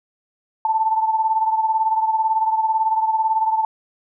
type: beating tone pair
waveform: sine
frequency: 880 / 898 Hz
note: A5 / A5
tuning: 0 / +35 cents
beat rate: 18 Hz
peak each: -17 / -23 dBFS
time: 0.65-3.65 s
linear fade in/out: 2 ms
effects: none